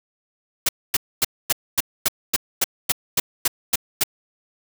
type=noise bursts; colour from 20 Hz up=white; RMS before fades=-18 dBFS; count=13; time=0.66-4.037 s; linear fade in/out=5 ms; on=29 ms; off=250 ms; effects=none